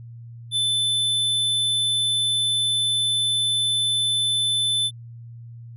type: tone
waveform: square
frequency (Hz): 3520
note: A7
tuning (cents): 0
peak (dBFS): -20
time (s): 0.51-4.91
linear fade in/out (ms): 50
effects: added 117 Hz sine -37 dBFS peak until 5.76 s + resampled to 32000 Hz